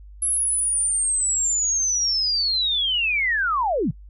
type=linear sweep; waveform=sine; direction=down; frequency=11000 to 117.4 Hz; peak=-19 dBFS; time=0.22-3.91 s; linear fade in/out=5 ms; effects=noise-tail reverb RT60 0.1 s tail -24 dB re dry + added 50 Hz sine -40 dBFS peak until 4.09 s